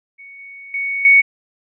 sine tone with level steps, 2226 Hz, C#7, 7 cents sharp, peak -36 / -34 / -19 / -6 dBFS, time 0.18-1.22 s, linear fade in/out 20 ms, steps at 0.39 / 0.74 / 1.05 s, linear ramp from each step 2 ms, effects none

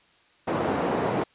white band-pass noise, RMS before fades -26 dBFS, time 0.47-1.24 s, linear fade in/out 10 ms, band 140 to 690 Hz, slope 12 dB/octave, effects white hiss -60 dBFS RMS until 1.34 s + resampled to 8000 Hz

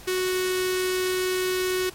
sawtooth tone with notch filter, 369.5 Hz, F#4, 2 cents flat, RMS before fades -25 dBFS, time 0.07-1.9 s, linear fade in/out 10 ms, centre 770 Hz, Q 0.81, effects pink hiss -45 dBFS RMS until 1.94 s + MP3 64 kbps

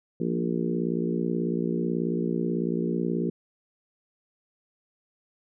harmonic tone with a mistuned harmonic, 58.27 Hz, A#1, in tune, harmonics 3 / 4 / 5 / 6 / 7 / 8, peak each -29 / -30 / -34 / -31 / -33 / -37 dBFS, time 0.2-3.3 s, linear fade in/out 5 ms, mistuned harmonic 3, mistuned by -28 cents, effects none

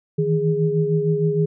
sine tone cluster, 156.4 / 162.9 / 412.6 Hz, D#3 / E3 / G#4, +9 / -20 / -11 cents, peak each -21 / -23 / -20 dBFS, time 0.18-1.46 s, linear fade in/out 10 ms, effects none

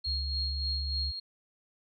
sine tone with tremolo, 4261 Hz, C8, 31 cents sharp, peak -30 dBFS, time 0.04-1.2 s, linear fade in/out 10 ms, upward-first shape sine, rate 3.4 Hz, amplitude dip 50%
sine tone with pitch glide, 72 to 72.54 Hz, D2 to D2, -34 to -21 cents, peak -32 dBFS, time 0.06-1.12 s, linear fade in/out 20 ms, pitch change +13 cents, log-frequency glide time 0.2-0.62 s
effects none

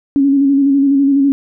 sine tone with vibrato, 277.2 Hz, C#4, in tune, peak -8 dBFS, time 0.16-1.32 s, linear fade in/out 0 ms, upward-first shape square, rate 12 Hz, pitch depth 31 cents each way, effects none

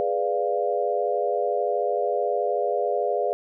sine chord, G# diminished seventh, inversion none, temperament equal, 415.3 / 493.9 / 587.3 / 698.5 Hz, G#4 / B4 / D5 / F5, 0 / 0 / 0 / 0 cents, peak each -27 dBFS, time 0-3.33 s, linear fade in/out 0 ms, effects none

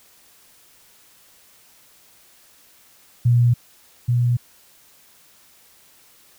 sine tone pair in turn, 120.3 / 121.28 Hz, B2 / B2, -45 / -31 cents, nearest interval unison, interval 14 cents, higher second, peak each -12 / -15 dBFS, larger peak first, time 3.25-3.54 / 4.08-4.37 s, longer neither, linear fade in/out 10 ms, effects white hiss -53 dBFS RMS until 6.38 s

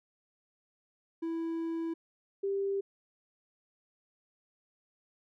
triangle / sine tone pair in turn, 329.6 / 394.6 Hz, E4 / G4, 0 / +11 cents, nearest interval minor third, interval 311 cents, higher second, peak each -30 / -29 dBFS, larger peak second, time 1.22-1.94 / 2.43-2.81 s, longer first, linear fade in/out 10 ms, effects none

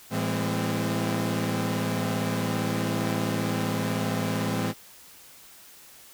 sawtooth tone cluster, 110.5 / 166 / 203.3 / 258.5 Hz, A2 / E3 / G#3 / C4, +8 / +12 / -37 / -21 cents, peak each -27 dBFS, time 0.1-4.74 s, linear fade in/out 50 ms, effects white hiss -50 dBFS RMS until 6.13 s

